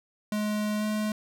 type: tone with pitch glide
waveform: square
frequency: 210.8 to 213.1 Hz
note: G#3 to G#3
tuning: +26 to +45 cents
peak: -27 dBFS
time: 0.32-1.12 s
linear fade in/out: 2 ms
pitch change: +19 cents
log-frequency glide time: 0.78-0.84 s
effects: none